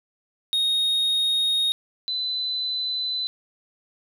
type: tone pair in turn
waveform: triangle / sine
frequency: 3729 / 4014 Hz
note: A#7 / B7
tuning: 0 / +27 cents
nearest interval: minor second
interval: 127 cents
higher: second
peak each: -18 / -24 dBFS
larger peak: first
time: 0.53-1.72 / 2.08-3.27 s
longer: neither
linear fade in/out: 0 ms
effects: none